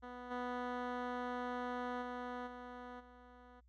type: tone with level steps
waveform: 10% pulse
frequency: 246.9 Hz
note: B3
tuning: in tune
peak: -38 / -30 / -33 / -39 / -49 dBFS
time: 0.02-3.61 s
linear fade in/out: 20 ms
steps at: 0.3 / 2.01 / 2.46 / 2.99 s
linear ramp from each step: 20 ms
effects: added 60 Hz sine -64 dBFS peak until 3.68 s + low-pass 2000 Hz 12 dB/octave